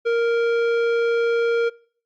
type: tone with tanh clipping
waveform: sine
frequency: 466.2 Hz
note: A#4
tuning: in tune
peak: -19 dBFS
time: 0.05-1.7 s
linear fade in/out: 20 ms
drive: 13 dB
effects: noise-tail reverb RT60 0.5 s tail -23 dB re dry + Opus 48 kbps